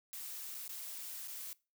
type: noise with dropouts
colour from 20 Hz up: blue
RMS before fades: -45 dBFS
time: 0.13-1.53 s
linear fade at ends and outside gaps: 0 ms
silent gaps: 0.544-0.548 / 0.678-0.693 / 1.275-1.281 s
effects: noise-tail reverb RT60 0.3 s tail -22 dB re dry